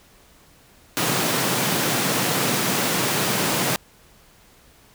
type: high-pass noise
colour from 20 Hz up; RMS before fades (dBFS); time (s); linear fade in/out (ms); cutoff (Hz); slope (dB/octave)
pink; -22; 0.97-3.76; 0; 120; 48
effects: pink hiss -53 dBFS RMS until 4.94 s